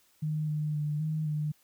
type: tone with pitch steps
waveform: sine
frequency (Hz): 153.7 / 151.6 / 149.3 / 155.9 / 151.1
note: D#3 / D#3 / D3 / D#3 / D3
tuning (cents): -21 / -45 / +29 / +4 / +50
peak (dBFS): -28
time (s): 0.22-1.52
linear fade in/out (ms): 10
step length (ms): 260
effects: white hiss -66 dBFS RMS until 1.63 s